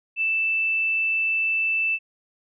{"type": "tone", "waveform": "sine", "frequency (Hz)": 2647, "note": "E7", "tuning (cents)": 7, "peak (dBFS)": -20, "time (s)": [0.16, 1.99], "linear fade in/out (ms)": 50, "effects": []}